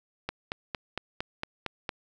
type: click train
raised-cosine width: 0.3 ms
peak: -15 dBFS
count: 8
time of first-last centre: 0.29-1.892 s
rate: 4.37 Hz
effects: none